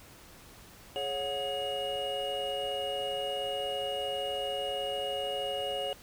triangle tone cluster, 420.5 / 553 / 730 / 2875 Hz, G#4 / C#5 / F#5 / F7, +22 / -4 / -24 / +50 cents, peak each -38 / -33 / -36 / -35 dBFS, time 0.96-5.93 s, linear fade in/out 0 ms, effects pink hiss -53 dBFS RMS until 6.02 s

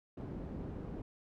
white low-pass noise, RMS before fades -43 dBFS, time 0.17-1.02 s, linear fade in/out 5 ms, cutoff 280 Hz, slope 12 dB/octave, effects none

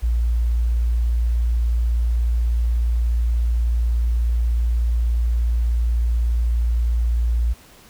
sine tone, 58.27 Hz, A#1, in tune, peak -16 dBFS, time 0.02-7.54 s, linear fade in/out 20 ms, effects pink hiss -48 dBFS RMS until 7.89 s

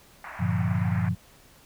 pink band-pass noise, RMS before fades -40 dBFS, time 0.24-1.09 s, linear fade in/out 2 ms, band 670 to 2300 Hz, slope 48 dB/octave
sine chord, G minor seventh, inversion none, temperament equal, 98 / 116.54 / 146.83 / 174.61 Hz, G2 / Bb2 / D3 / F3, 0 / 0 / 0 / 0 cents, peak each -27 / -28 / -32 / -27 dBFS, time 0.39-1.15 s, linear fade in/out 20 ms
effects pink hiss -55 dBFS RMS until 1.65 s

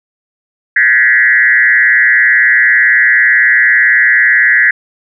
sine tone with frequency modulation, 1815 Hz, A#6, 47 cents flat, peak -5 dBFS, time 0.76-4.71 s, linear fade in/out 5 ms, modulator 118 Hz, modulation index 1.8, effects none

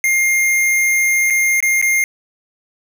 square tone with dropouts, 2119 Hz, C7, 21 cents sharp, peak -13 dBFS, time 0.04-2.04 s, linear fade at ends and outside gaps 1 ms, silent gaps 1.301-1.305 / 1.604-1.626 / 1.815-1.825 s, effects none

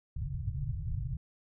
white low-pass noise, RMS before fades -35 dBFS, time 0.16-1.17 s, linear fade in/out 5 ms, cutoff 150 Hz, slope 96 dB/octave, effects none

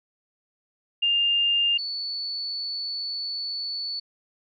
sine tone pair in turn, 2806 / 4454 Hz, F7 / C#8, +8 / +7 cents, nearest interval minor sixth, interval 799 cents, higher second, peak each -19 / -28 dBFS, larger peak first, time 1.02-1.78 / 1.78-4 s, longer second, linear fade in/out 10 ms, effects none

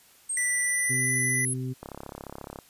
sine exponential sweep, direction up, 8372 to 10710 Hz, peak -27 dBFS, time 0.29-1.54 s, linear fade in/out 10 ms
square tone with pitch glide, 1971 to 1991.6 Hz, B6 to B6, -4 to +14 cents, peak -27 dBFS, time 0.37-1.45 s, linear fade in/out 2 ms, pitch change +18 cents, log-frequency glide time 0.64-0.99 s
harmonic tone, 128.6 Hz, C3, 30 cents flat, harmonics 1 / 2 / 3, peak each -30 / -35 / -41 dBFS, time 0.89-1.74 s, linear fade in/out 20 ms
click train, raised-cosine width 1 ms, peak -24 dBFS, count 27, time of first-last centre 1.83-2.588 s, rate 34.3 Hz
effects white hiss -57 dBFS RMS until 2.69 s + resampled to 32000 Hz

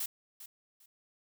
blue noise with echo, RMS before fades -35 dBFS, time 0-0.06 s, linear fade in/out 5 ms, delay 400 ms, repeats 2, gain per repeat -13 dB, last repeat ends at 0.86 s, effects none

